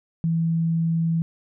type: tone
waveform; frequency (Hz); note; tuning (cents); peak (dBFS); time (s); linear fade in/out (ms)
sine; 164.81; E3; 0; -19; 0.24-1.22; 0
effects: none